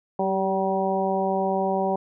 harmonic tone with a mistuned harmonic, 191.5 Hz, G3, 40 cents flat, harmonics 1 / 2 / 3 / 4 / 5, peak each -28 / -27 / -27 / -26 / -31 dBFS, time 0.19-1.96 s, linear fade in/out 5 ms, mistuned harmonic 2, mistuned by +20 cents, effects none

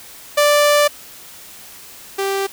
sawtooth tone pair in turn, 587.3 / 392 Hz, D5 / G4, 0 / 0 cents, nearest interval perfect fifth, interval 700 cents, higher first, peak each -7 / -14 dBFS, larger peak first, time 0.37-0.88 / 2.18-2.47 s, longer first, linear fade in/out 10 ms, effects white hiss -39 dBFS RMS until 2.52 s

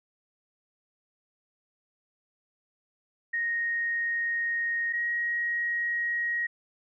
sine tone pair in turn, 1864.7 / 1889.6 Hz, A#6 / A#6, 0 / +23 cents, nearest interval unison, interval 23 cents, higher second, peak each -26 dBFS, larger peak neither, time 3.33-4.93 / 4.93-6.47 s, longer first, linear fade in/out 10 ms, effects none

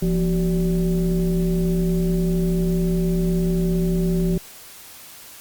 sine tone with frequency modulation, 172.3 Hz, F3, 23 cents flat, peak -17 dBFS, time 0.02-4.38 s, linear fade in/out 5 ms, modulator 208 Hz, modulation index 0.88, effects white hiss -42 dBFS RMS until 5.4 s + Opus 48 kbps

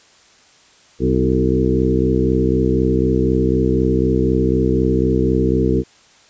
harmonic tone with a mistuned harmonic, 64 Hz, C2, 38 cents flat, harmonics 1 / 2 / 3 / 4 / 5 / 6 / 7, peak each -21 / -21 / -21 / -21 / -21 / -21 / -21 dBFS, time 0.99-5.84 s, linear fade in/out 50 ms, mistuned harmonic 5, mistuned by +32 cents, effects white hiss -50 dBFS RMS until 6.29 s + resampled to 16000 Hz

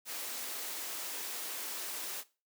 white high-pass noise, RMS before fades -40 dBFS, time 0.05-2.24 s, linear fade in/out 50 ms, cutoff 260 Hz, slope 24 dB/octave, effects noise-tail reverb RT60 0.3 s tail -18 dB re dry

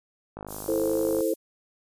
click train, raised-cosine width 1 ms, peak -23 dBFS, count 44, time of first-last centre 0.37-1.207 s, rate 51.4 Hz
white high-pass noise, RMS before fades -38 dBFS, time 0.47-1.36 s, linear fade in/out 50 ms, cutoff 7400 Hz, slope 12 dB/octave
sine chord, A minor, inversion second, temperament equal, 329.6 / 440 / 523.3 Hz, E4 / A4 / C5, 0 / 0 / 0 cents, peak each -27 dBFS, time 0.68-1.34 s, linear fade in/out 5 ms
effects resampled to 32000 Hz

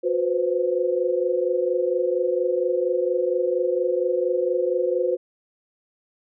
sine tone cluster, 362.2 / 496.7 / 521 Hz, F#4 / B4 / C5, -37 / +10 / -7 cents, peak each -24 dBFS, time 0.03-5.17 s, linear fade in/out 20 ms, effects none

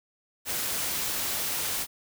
white noise, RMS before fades -30 dBFS, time 0.45-1.87 s, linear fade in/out 50 ms, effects none

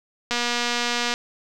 click train, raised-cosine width 0.2 ms, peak -7 dBFS, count 200, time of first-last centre 0.31-1.139 s, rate 240 Hz, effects none

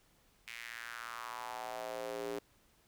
square tone with high-pass filter sweep, 58.27 Hz, A#1, in tune, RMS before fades -43 dBFS, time 0.47-2.39 s, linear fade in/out 5 ms, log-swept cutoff 2300 to 370 Hz, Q 3.4, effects pink hiss -69 dBFS RMS until 2.87 s

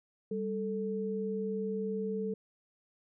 sine tone pair together, 197.02 / 440 Hz, G3 / A4, +9 / 0 cents, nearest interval octave + major second, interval 1391 cents, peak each -35 / -34 dBFS, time 0.31-2.34 s, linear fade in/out 5 ms, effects none

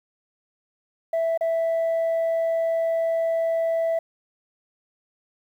sine tone with dropouts, 659.3 Hz, E5, in tune, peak -18 dBFS, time 1.13-3.99 s, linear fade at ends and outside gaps 5 ms, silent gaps 1.376-1.409 s, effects tanh soft clip ceiling -19 dBFS + 9-bit

